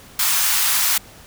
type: high-pass noise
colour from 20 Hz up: white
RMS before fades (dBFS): -18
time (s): 0.19-0.98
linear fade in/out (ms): 5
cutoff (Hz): 880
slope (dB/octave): 24
effects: pink hiss -44 dBFS RMS until 1.26 s